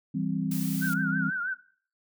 sine chord, C major, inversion first, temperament equal, 164.81 / 196 / 261.6 Hz, E3 / G3 / C4, 0 / 0 / 0 cents, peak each -31 dBFS, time 0.14-1.3 s, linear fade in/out 10 ms
blue noise, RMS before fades -38 dBFS, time 0.51-0.94 s, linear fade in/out 5 ms
sine tone with vibrato, 1477 Hz, F#6, 3 cents flat, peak -28 dBFS, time 0.81-1.55 s, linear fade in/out 20 ms, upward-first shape triangle, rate 6.2 Hz, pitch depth 120 cents each way
effects noise-tail reverb RT60 0.5 s tail -18 dB re dry

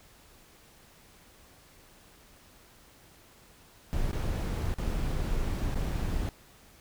brown noise with dropouts, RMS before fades -30 dBFS, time 3.93-6.29 s, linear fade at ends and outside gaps 0 ms, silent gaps 4.114-4.13 / 4.741-4.785 / 5.744-5.756 s, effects pink hiss -57 dBFS RMS until 6.8 s

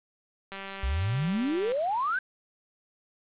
click train, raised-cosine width 0.3 ms, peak -23 dBFS, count 235, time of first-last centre 0.52-1.72 s, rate 195 Hz
sine exponential sweep, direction up, 58.2 to 1598 Hz, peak -25 dBFS, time 0.83-2.19 s, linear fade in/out 5 ms
effects resampled to 8000 Hz + 8-bit

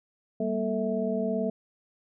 sine tone cluster, 195.9 / 234.4 / 441.8 / 652 Hz, G3 / A#3 / A4 / E5, -1 / +10 / +7 / -19 cents, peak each -31 dBFS, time 0.4-1.5 s, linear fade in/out 5 ms, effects none

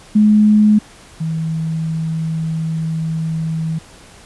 sine tone pair in turn, 211.6 / 160.83 Hz, G#3 / E3, +33 / -42 cents, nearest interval perfect fourth, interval 475 cents, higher first, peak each -7 / -17 dBFS, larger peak first, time 0.15-0.79 / 1.2-3.79 s, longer second, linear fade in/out 10 ms, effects pink hiss -42 dBFS RMS until 4.25 s + resampled to 24000 Hz

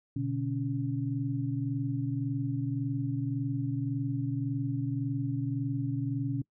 sine tone cluster, 122.5 / 144.3 / 278.9 Hz, B2 / D3 / C#4, -14 / -30 / +11 cents, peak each -32 / -35 / -33 dBFS, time 0.16-6.42 s, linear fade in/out 5 ms, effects noise-tail reverb RT60 0.1 s tail -23 dB re dry

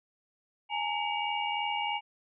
sine tone cluster, 832 / 915 / 2273 / 2833 Hz, G#5 / A#5 / C#7 / F7, +3 / -32 / +43 / +24 cents, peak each -33 / -35 / -36 / -36 dBFS, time 0.69-2.01 s, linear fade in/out 50 ms, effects none

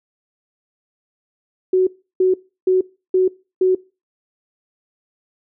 sine tone bursts, 371.9 Hz, F#4, 9 cents sharp, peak -11 dBFS, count 5, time 1.73-3.75 s, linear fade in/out 5 ms, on 140 ms, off 330 ms, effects noise-tail reverb RT60 0.3 s tail -22 dB re dry

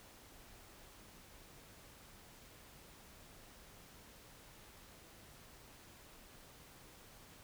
silence, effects pink hiss -59 dBFS RMS until 7.43 s

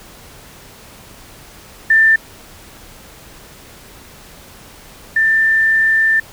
sine tone pair in turn, 1783 / 1783 Hz, A6 / A6, +22 / +22 cents, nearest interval unison, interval 0 cents, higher neither, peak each -7 / -10 dBFS, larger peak first, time 1.9-2.16 / 5.16-6.2 s, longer second, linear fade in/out 5 ms, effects pink hiss -40 dBFS RMS until 6.32 s

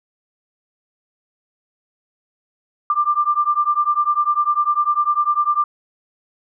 sine beating tone pair, 1183 / 1193 Hz, D6 / D6, +12 / +27 cents, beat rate 10 Hz, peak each -18 / -18 dBFS, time 2.9-5.64 s, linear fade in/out 2 ms, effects none

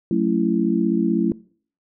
sine chord, F# minor seventh, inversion none, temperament just, 185 / 222 / 277.5 / 333 Hz, F#3 / A3 / C#4 / E4, 0 / +16 / +2 / +18 cents, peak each -22 / -22 / -25 / -21 dBFS, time 0.11-1.32 s, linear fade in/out 2 ms, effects noise-tail reverb RT60 0.5 s tail -22 dB re dry

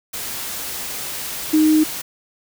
sine tone in noise, 310 Hz, D#4, 6 cents flat, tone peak -11 dBFS, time 1.53-1.84 s, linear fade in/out 10 ms, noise white, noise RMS -28 dBFS, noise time 0.13-2.02 s, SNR +14 dB, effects none

